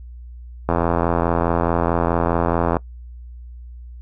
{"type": "click train", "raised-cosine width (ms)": 1, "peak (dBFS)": -4, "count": 177, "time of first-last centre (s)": [0.69, 2.768], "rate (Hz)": 84.7, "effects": ["noise-tail reverb RT60 0.1 s tail -22 dB re dry", "added 60 Hz sine -34 dBFS peak until 4.01 s"]}